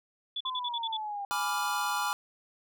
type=tone bursts; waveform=sine; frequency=3445 Hz; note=A7; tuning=37 cents flat; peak=-31 dBFS; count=7; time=0.36-0.97 s; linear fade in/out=5 ms; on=46 ms; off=48 ms
type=exponential sweep; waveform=sine; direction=down; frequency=1046.5 to 794 Hz; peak=-33 dBFS; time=0.45-1.25 s; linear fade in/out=2 ms
type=chord; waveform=square; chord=G# diminished seventh; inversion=none; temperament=equal; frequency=830.6 / 987.8 / 1174.7 / 1396.9 Hz; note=G#5 / B5 / D6 / F6; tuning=0 / 0 / 0 / 0 cents; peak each=-35 dBFS; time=1.31-2.13 s; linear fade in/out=0 ms
effects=none